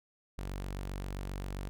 sawtooth tone, 47.54 Hz, F#1, 48 cents sharp, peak -33 dBFS, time 0.38-1.69 s, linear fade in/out 0 ms, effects none

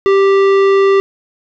sine tone with tanh clipping, 392 Hz, G4, in tune, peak -9 dBFS, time 0.06-1 s, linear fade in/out 0 ms, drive 15 dB, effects none

